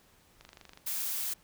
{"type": "click train", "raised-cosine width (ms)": 0.2, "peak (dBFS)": -32, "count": 10, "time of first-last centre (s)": [0.41, 0.774], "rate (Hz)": 24.7}
{"type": "noise", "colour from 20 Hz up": "blue", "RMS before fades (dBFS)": -34, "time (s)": [0.86, 1.34], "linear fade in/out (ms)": 10}
{"effects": ["pink hiss -63 dBFS RMS until 1.43 s"]}